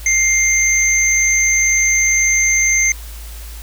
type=tone pair together; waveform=sine; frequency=2100 / 6269 Hz; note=C7 / G8; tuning=+6 / -1 cents; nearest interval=octave + perfect fifth; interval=1893 cents; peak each=-14 dBFS; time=0.06-2.92 s; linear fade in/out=2 ms; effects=added 55 Hz sine -29 dBFS peak until 3.62 s + white hiss -38 dBFS RMS until 3.62 s